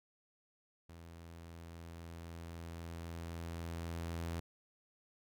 sawtooth tone with level ramp, 83.8 Hz, E2, 29 cents sharp, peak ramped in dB -48 to -34 dBFS, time 0.89-4.4 s, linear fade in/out 5 ms, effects none

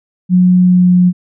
sine tone with pitch glide, 181.3 to 179.63 Hz, F#3 to F3, -35 to +49 cents, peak -5 dBFS, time 0.29-1.13 s, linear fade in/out 50 ms, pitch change -16 cents, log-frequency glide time 0.6-0.95 s, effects none

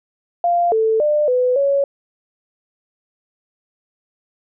sine tone with pitch steps, 695 / 442.7 / 598 / 501 / 558 Hz, F5 / A4 / D5 / B4 / C#5, -9 / +11 / +31 / +25 / +11 cents, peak -13 dBFS, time 0.44-1.84 s, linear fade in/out 2 ms, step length 280 ms, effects none

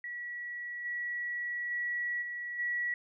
sine tone with level steps, 1933 Hz, B6, 38 cents flat, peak -37 / -33 / -31 / -36 / -30 dBFS, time 0.04-2.94 s, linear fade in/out 2 ms, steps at 0.84 / 1.7 / 2.21 / 2.58 s, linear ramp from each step 20 ms, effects none

